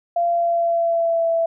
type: tone with pitch glide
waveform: sine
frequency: 688 to 664.2 Hz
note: F5 to E5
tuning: -26 to +13 cents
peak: -16 dBFS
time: 0.16-1.46 s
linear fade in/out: 5 ms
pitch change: -61 cents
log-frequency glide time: 0.27-1.28 s
effects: none